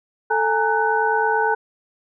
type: tone cluster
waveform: sine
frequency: 440.9 / 833 / 922 / 1496 Hz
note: A4 / G#5 / A#5 / F#6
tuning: +4 / +5 / -19 / +19 cents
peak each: -22 dBFS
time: 0.3-1.55 s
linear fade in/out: 10 ms
effects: none